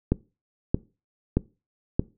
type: click train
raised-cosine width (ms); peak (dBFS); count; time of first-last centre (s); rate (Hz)
3; -7; 4; 0.12-1.995; 1.6
effects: noise-tail reverb RT60 0.3 s tail -21 dB re dry